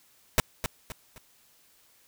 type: noise with echo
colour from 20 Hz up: pink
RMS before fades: -20 dBFS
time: 0.38-0.4 s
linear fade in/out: 0 ms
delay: 260 ms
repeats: 3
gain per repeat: -9 dB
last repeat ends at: 1.18 s
effects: white hiss -62 dBFS RMS until 2.07 s